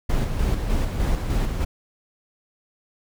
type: noise with tremolo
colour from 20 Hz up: brown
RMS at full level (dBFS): -21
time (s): 0.09-1.65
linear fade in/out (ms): 10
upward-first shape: square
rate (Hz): 3.3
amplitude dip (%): 40
effects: none